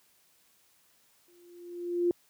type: tone with exponential growth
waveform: sine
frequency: 349.2 Hz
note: F4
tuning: in tune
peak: -21 dBFS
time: 1.28-2.11 s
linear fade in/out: 1 ms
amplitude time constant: 180 ms
effects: white hiss -66 dBFS RMS until 2.29 s + high-pass 60 Hz 12 dB/octave